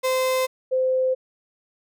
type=tone pair in turn; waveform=35% pulse / sine; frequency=517 / 517 Hz; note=C5 / C5; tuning=-21 / -21 cents; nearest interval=unison; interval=0 cents; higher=neither; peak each=-18 dBFS; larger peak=neither; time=0.03-0.47 / 0.71-1.15 s; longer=neither; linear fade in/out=20 ms; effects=none